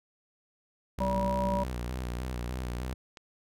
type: tone with vibrato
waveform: sawtooth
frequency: 61.74 Hz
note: B1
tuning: in tune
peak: -29 dBFS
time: 0.98-2.94 s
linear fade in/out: 5 ms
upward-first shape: square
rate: 3.3 Hz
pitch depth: 50 cents each way
type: harmonic tone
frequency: 192.6 Hz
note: G3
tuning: 30 cents flat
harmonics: 1 / 3 / 5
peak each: -31 / -31 / -31 dBFS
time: 1-1.64 s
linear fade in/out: 10 ms
type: click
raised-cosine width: 0.2 ms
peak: -29 dBFS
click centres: 3.172 s
effects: none